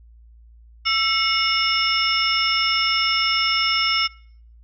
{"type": "tone cluster", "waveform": "sine", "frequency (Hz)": [1334, 2180, 2877, 3567, 5320], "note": ["E6", "C#7", "F#7", "A7", "E8"], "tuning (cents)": [20, -29, -49, 23, 15], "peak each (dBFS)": [-24, -23, -23, -30, -22], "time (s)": [0.85, 4.08], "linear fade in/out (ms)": 20, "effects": ["noise-tail reverb RT60 0.6 s tail -26 dB re dry", "added 57 Hz sine -45 dBFS peak until 4.63 s"]}